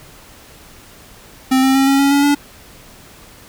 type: tone with pitch steps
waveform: square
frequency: 261.6 / 265.7 / 269.9 / 274.1 / 278.4 / 282.8 / 287.3 Hz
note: C4 / C4 / C#4 / C#4 / C#4 / C#4 / D4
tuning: 0 / +27 / -46 / -19 / +8 / +35 / -38 cents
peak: -11 dBFS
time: 1.51-2.35 s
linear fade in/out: 10 ms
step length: 120 ms
effects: pink hiss -42 dBFS RMS until 3.48 s